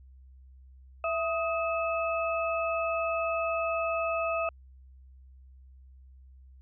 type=tone cluster; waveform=sine; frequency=662 / 1257 / 2605 Hz; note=E5 / D#6 / E7; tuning=+7 / +17 / -21 cents; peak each=-29 / -32 / -35 dBFS; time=1.04-4.49 s; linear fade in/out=2 ms; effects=added 65 Hz sine -50 dBFS peak until 6.61 s